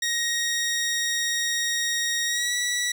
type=tone with pitch glide; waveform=15% pulse; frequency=1877 to 1945.4 Hz; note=A#6 to B6; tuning=+11 to -27 cents; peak=-17 dBFS; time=0.02-2.92 s; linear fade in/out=5 ms; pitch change=+62 cents; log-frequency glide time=2.26-2.55 s; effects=none